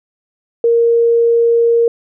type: tone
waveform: sine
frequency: 466.2 Hz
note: A#4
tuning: in tune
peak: -8 dBFS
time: 0.64-1.88 s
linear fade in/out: 2 ms
effects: none